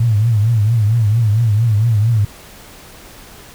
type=tone with vibrato; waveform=sine; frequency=110.4 Hz; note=A2; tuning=6 cents sharp; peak=-10 dBFS; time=0-2.25 s; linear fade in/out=5 ms; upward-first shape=triangle; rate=4.4 Hz; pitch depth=160 cents each way; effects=pink hiss -39 dBFS RMS until 3.54 s